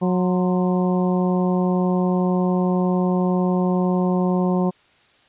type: harmonic tone with a mistuned harmonic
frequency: 182.2 Hz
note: F#3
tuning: 26 cents flat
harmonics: 1 / 2 / 3 / 4 / 5 / 6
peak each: -18 / -24 / -28 / -30 / -32 / -34 dBFS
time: 0.01-4.71 s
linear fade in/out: 20 ms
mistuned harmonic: 6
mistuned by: -76 cents
effects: white hiss -56 dBFS RMS until 5.28 s + resampled to 8000 Hz